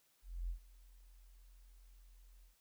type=tone with ADSR envelope; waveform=sine; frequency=43.22 Hz; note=F1; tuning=17 cents flat; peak=-36 dBFS; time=0.22-2.56 s; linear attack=270 ms; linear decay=96 ms; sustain=-22 dB; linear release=120 ms; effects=white hiss -74 dBFS RMS until 2.6 s